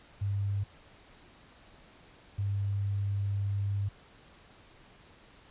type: tone bursts at uneven times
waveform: sine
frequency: 100 Hz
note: G2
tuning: 35 cents sharp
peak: -28 dBFS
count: 2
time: 0.21-0.64 / 2.38-3.89 s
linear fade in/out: 10 ms
effects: pink hiss -57 dBFS RMS until 5.5 s + resampled to 8000 Hz